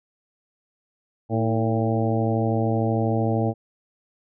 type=harmonic tone with a mistuned harmonic; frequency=113 Hz; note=A2; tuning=47 cents sharp; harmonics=1 / 2 / 3 / 4 / 5 / 6 / 7; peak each=-23 / -26 / -28 / -29 / -30 / -31 / -31 dBFS; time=1.29-3.54 s; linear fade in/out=50 ms; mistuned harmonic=3; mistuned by=-58 cents; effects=none